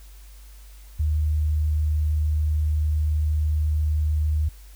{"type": "tone", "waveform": "sine", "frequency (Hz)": 76.5, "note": "D#2", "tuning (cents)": -29, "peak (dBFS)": -19, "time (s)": [0.99, 4.49], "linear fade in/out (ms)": 10, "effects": ["added 50 Hz sine -42 dBFS peak until 4.75 s", "white hiss -54 dBFS RMS until 4.75 s"]}